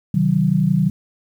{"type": "chord", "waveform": "sine", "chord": "C diminished", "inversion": "none", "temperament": "just", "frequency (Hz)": [130.81, 156.98, 188.37], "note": ["C3", "Eb3", "Gb3"], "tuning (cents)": [0, 16, 31], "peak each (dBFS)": [-22, -17, -17], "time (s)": [0.14, 0.9], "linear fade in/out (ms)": 5, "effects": ["8-bit"]}